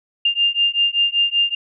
sine beating tone pair, 2800 / 2805.2 Hz, F7 / F7, +4 / +7 cents, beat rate 5.2 Hz, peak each -18 / -18 dBFS, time 0.25-1.55 s, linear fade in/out 5 ms, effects none

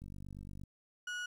click train, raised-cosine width 5 ms, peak -36 dBFS, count 31, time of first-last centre 0.02-0.636 s, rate 48.7 Hz
35% pulse tone, 1458 Hz, F#6, 26 cents flat, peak -36 dBFS, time 1.07-1.26 s, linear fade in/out 5 ms
effects low-pass 7000 Hz 12 dB/octave + 11-bit

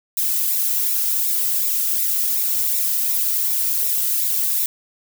violet noise with flanger, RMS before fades -20 dBFS, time 0.17-4.66 s, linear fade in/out 2 ms, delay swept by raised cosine 0.64 to 1.84 ms, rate 2.7 Hz, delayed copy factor -0.6, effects none

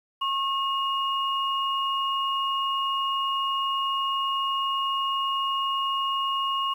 sine tone pair together, 1088 / 2862 Hz, C#6 / F7, -33 / +42 cents, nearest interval octave + perfect fourth, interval 1675 cents, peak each -25 / -29 dBFS, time 0.21-6.74 s, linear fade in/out 10 ms, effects 9-bit

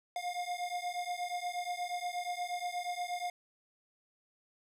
square beating tone pair, 707 / 715.4 Hz, F5 / F5, +21 / +41 cents, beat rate 8.4 Hz, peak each -39 / -39 dBFS, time 0.16-3.3 s, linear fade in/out 2 ms, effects low-pass 11000 Hz 12 dB/octave + 12-bit

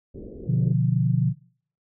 white low-pass noise, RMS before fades -39 dBFS, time 0.14-0.73 s, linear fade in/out 10 ms, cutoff 480 Hz, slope 48 dB/octave
sine chord, B diminished, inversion none, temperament equal, 123.47 / 146.83 / 174.61 Hz, B2 / D3 / F3, 0 / 0 / 0 cents, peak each -22 / -23 / -24 dBFS, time 0.46-1.34 s, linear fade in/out 50 ms
effects noise-tail reverb RT60 0.5 s tail -22 dB re dry

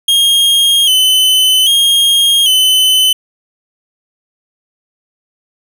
45% pulse tone with vibrato, 3136 Hz, G7, in tune, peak -7 dBFS, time 0.08-3.13 s, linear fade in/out 5 ms, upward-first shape square, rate 0.63 Hz, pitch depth 59 cents each way, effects none

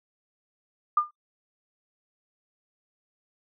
sine tone with exponential decay, 1205 Hz, D6, 44 cents sharp, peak -15 dBFS, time 0.97-1.11 s, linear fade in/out 5 ms, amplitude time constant 29 ms, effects noise-tail reverb RT60 0.1 s tail -22 dB re dry

